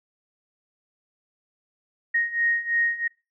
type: beating tone pair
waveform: sine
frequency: 1866 / 1869 Hz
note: A#6 / A#6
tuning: +1 / +4 cents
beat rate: 3 Hz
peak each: -26 / -23 dBFS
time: 2.14-3.08 s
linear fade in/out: 10 ms
effects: noise-tail reverb RT60 0.3 s tail -25 dB re dry